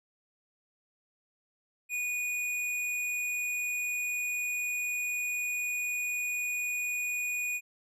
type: tone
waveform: square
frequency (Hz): 2464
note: D#7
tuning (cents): -17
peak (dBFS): -31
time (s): 1.89-7.61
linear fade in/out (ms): 50
effects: resampled to 32000 Hz